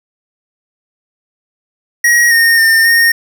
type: tone with pitch steps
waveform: square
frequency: 1896 / 1842 / 1809 / 1845 Hz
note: A#6 / A#6 / A6 / A#6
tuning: +29 / -21 / +48 / -18 cents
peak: -7 dBFS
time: 2.04-3.12 s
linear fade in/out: 5 ms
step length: 270 ms
effects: 7-bit